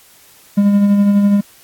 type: tone with tremolo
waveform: triangle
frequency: 202.4 Hz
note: G#3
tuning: 44 cents flat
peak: -5 dBFS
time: 0.57-1.41 s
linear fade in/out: 10 ms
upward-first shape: sine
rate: 12 Hz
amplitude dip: 35%
effects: white hiss -46 dBFS RMS until 1.63 s + AAC 64 kbps